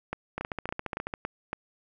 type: two click trains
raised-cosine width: 0.5 ms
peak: -16 / -17 dBFS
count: 6 / 12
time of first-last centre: 0.13-1.531 / 0.38-1.139 s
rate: 3.57 / 14.5 Hz
effects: none